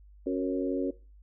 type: harmonic tone with a mistuned harmonic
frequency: 91.8 Hz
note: F#2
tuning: 13 cents flat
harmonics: 3 / 4 / 5 / 6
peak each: -30 / -32 / -34 / -36 dBFS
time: 0.26-0.91 s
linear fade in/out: 10 ms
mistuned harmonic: 5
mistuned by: +33 cents
effects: noise-tail reverb RT60 0.3 s tail -19 dB re dry + added 50 Hz sine -51 dBFS peak until 1.22 s